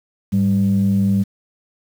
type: tone pair together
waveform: sine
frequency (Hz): 104.19 / 196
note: G#2 / G3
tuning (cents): +6 / 0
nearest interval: major seventh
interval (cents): 1094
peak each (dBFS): -18 / -13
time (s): 0.32-1.24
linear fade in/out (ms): 20
effects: tanh soft clip ceiling -9 dBFS + 7-bit